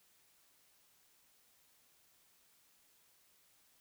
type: silence
effects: white hiss -70 dBFS RMS until 3.8 s